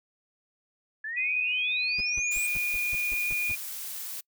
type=exponential sweep; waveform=sine; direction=up; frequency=1700 to 8372 Hz; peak=-32 dBFS; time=1.04-2.47 s; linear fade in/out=5 ms
type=tone with pitch glide; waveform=sine; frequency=2491 to 2438 Hz; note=D#7 to D#7; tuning=+1 to -36 cents; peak=-26 dBFS; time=1.16-3.56 s; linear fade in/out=20 ms; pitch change=-37 cents; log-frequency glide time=1.76-2.32 s
type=noise bursts; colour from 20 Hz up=brown; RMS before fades=-39 dBFS; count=9; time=1.98-3.521 s; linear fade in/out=5 ms; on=29 ms; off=160 ms
type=noise; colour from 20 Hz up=blue; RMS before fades=-37 dBFS; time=2.31-4.21 s; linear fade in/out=10 ms
effects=noise-tail reverb RT60 0.1 s tail -26 dB re dry

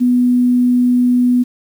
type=tone; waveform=sine; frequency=246.9 Hz; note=B3; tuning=in tune; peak=-9 dBFS; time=0-1.44 s; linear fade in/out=20 ms; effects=7-bit

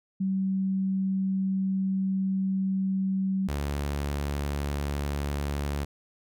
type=tone pair in turn; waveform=sine / sawtooth; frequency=191.3 / 71.66 Hz; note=G3 / D2; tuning=-42 / -42 cents; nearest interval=octave + perfect fourth; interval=1700 cents; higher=first; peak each=-24 dBFS; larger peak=neither; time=0.2-3.48 / 3.48-5.85 s; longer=first; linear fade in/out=10 ms; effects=none

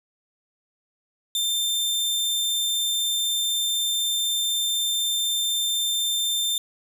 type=tone; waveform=sawtooth; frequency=3584 Hz; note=A7; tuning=31 cents sharp; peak=-19 dBFS; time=1.35-6.58 s; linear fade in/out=2 ms; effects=none

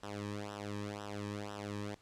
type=tone with flanger; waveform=sawtooth; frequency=102.8 Hz; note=G#2; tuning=17 cents flat; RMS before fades=-42 dBFS; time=0.03-1.95 s; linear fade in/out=5 ms; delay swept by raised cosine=0.44 to 1.44 ms; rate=2 Hz; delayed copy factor=-1; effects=pink hiss -66 dBFS RMS until 2.01 s + low-pass 8000 Hz 12 dB/octave

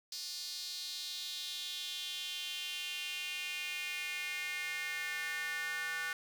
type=tone with high-pass filter sweep; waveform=square; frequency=163.6 Hz; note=E3; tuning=13 cents flat; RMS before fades=-40 dBFS; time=0.12-6.13 s; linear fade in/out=2 ms; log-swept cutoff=4700 to 1600 Hz; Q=4.1; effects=none

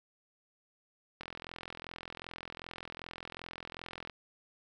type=click train; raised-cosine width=0.3 ms; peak=-26 dBFS; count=124; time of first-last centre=1.21-4.097 s; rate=42.6 Hz; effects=none

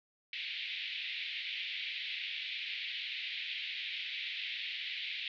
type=band-pass noise; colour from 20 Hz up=pink; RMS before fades=-40 dBFS; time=0.33-5.28 s; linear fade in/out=2 ms; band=2100 to 3900 Hz; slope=48 dB/octave; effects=none

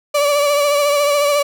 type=tone with vibrato; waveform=35% pulse; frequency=578 Hz; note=D5; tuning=28 cents flat; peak=-11 dBFS; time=0.14-1.43 s; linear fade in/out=10 ms; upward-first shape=triangle; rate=14 Hz; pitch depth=45 cents each way; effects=none

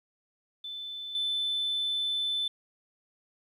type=tone with level steps; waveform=sine; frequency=3520 Hz; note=A7; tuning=in tune; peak=-36 / -26 dBFS; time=0.64-2.48 s; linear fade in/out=5 ms; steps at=1.15 s; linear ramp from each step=2 ms; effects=tanh soft clip ceiling -24 dBFS + 11-bit

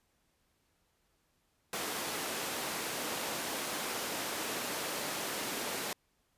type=high-pass noise; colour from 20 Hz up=pink; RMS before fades=-37 dBFS; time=1.73-5.93 s; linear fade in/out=2 ms; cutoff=290 Hz; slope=12 dB/octave; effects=pink hiss -75 dBFS RMS until 6.37 s + resampled to 32000 Hz

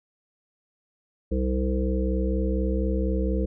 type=harmonic tone with a mistuned harmonic; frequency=64.2 Hz; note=C2; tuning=32 cents flat; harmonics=1 / 3 / 5 / 7 / 8; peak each=-24 / -29 / -31 / -32 / -33 dBFS; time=1.31-3.46 s; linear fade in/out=10 ms; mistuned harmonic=1; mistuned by=-15 cents; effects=none

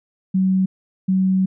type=tone pair in turn; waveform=sine; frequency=188.6 / 188.6 Hz; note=F#3 / F#3; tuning=+33 / +33 cents; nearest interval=unison; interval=0 cents; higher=neither; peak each=-14 dBFS; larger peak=neither; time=0.34-0.66 / 1.08-1.46 s; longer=second; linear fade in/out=10 ms; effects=none

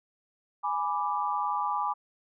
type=chord; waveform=sine; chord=G# diminished; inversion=none; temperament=equal; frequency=830.6 / 987.8 / 1174.7 Hz; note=G#5 / B5 / D6; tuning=0 / 0 / 0 cents; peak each=-31 dBFS; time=0.63-1.94 s; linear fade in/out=20 ms; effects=none

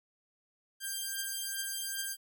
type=beating tone pair; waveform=5% pulse; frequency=1587 / 1589.5 Hz; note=G6 / G6; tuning=+21 / +24 cents; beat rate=2.5 Hz; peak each=-28 / -26 dBFS; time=0.8-2.17 s; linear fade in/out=50 ms; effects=none

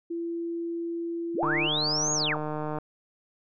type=tone; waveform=sine; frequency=337.5 Hz; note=E4; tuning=41 cents sharp; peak=-29 dBFS; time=0.1-1.68 s; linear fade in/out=10 ms
type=linear two-way sweep; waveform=sine; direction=up then down; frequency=98 to 6780 to 275.3 Hz; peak=-25 dBFS; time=1.34-2.38 s; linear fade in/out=50 ms; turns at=2.13 s
type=click train; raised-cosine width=1 ms; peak=-19 dBFS; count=207; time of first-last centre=1.43-2.785 s; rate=152 Hz
effects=none

